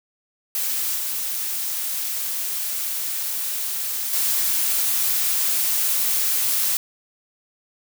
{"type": "noise with level steps", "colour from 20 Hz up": "blue", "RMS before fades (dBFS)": [-24, -26, -21], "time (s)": [0.55, 6.77], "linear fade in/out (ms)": 2, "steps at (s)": [0.96, 4.13], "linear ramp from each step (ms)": 2, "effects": []}